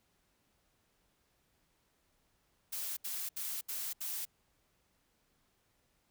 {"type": "noise bursts", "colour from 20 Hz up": "blue", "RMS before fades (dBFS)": -39, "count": 5, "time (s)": [2.72, 4.254], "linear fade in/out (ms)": 10, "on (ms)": 250, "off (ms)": 71, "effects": ["pink hiss -75 dBFS RMS until 6.1 s"]}